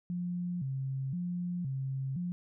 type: tone with vibrato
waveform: sine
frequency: 154 Hz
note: D#3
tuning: 17 cents flat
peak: -32 dBFS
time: 0.1-2.32 s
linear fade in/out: 0 ms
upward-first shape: square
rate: 0.97 Hz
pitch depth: 240 cents each way
effects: none